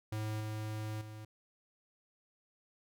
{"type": "tone with level steps", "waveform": "square", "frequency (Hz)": 107.9, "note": "A2", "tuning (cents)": -33, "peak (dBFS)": [-36, -38, -46], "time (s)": [0.12, 1.25], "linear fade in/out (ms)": 5, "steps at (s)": [0.4, 1.01], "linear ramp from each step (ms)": 5, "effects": []}